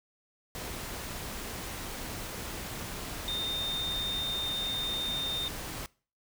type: tone in noise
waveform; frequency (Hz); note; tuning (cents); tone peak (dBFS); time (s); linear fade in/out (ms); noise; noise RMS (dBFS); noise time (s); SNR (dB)
sine; 3640; A#7; -42; -31; 3.28-5.48; 0; pink; -39; 0.55-5.86; +5
effects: noise-tail reverb RT60 0.4 s tail -23 dB re dry